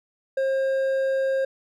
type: tone with hard clipping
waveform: sine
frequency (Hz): 535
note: C5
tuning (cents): +38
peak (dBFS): -22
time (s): 0.37-1.45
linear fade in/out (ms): 5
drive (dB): 5
effects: none